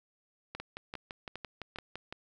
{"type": "two click trains", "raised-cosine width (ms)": 0.3, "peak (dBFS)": [-24, -24], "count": [4, 10], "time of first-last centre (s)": [[0.55, 1.76], [0.6, 2.125]], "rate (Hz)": [2.48, 5.9], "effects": []}